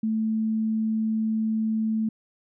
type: tone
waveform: sine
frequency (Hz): 220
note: A3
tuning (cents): 0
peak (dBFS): -22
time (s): 0.03-2.09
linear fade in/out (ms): 5
effects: none